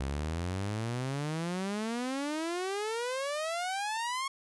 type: exponential sweep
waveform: sawtooth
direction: up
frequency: 65.41 to 1100 Hz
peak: -28 dBFS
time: 0-4.28 s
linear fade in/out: 5 ms
effects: resampled to 24000 Hz